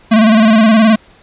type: tone with vibrato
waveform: square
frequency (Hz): 220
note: A3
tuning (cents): 0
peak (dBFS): -6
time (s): 0.11-0.96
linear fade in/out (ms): 10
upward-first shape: square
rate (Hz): 19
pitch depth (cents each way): 52
effects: pink hiss -45 dBFS RMS until 1.22 s + resampled to 8000 Hz